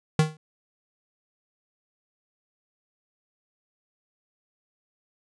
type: tone with exponential decay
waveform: square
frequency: 155.56 Hz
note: D#3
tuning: in tune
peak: -14 dBFS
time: 0.19-0.37 s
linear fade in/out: 2 ms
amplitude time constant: 39 ms
effects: resampled to 22050 Hz